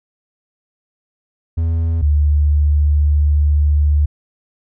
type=tone pair in turn; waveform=triangle / sine; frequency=82.41 / 73.8 Hz; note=E2 / D2; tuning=0 / +9 cents; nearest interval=major second; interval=191 cents; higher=first; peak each=-12 / -10 dBFS; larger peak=second; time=1.57-2.02 / 2.02-4.06 s; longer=second; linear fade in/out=10 ms; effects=none